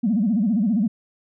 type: tone with vibrato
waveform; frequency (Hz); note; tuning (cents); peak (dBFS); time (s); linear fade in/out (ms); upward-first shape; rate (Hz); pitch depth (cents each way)
sine; 214.2; A3; -46; -16; 0.03-0.88; 10; sine; 15; 220
effects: tanh soft clip ceiling -12 dBFS